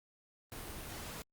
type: noise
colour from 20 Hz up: pink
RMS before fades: -45 dBFS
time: 0.52-1.22 s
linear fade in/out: 0 ms
effects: Opus 32 kbps